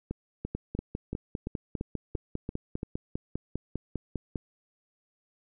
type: two click trains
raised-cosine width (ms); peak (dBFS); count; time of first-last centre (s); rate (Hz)
3; -20 / -19; 9 / 20; 0.11-2.831 / 0.55-4.358; 2.94 / 4.99
effects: none